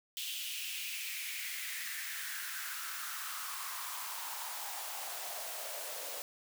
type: noise with high-pass filter sweep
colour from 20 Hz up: white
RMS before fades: -41 dBFS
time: 0.17-6.22 s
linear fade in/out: 0 ms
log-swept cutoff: 3100 to 520 Hz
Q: 4
effects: none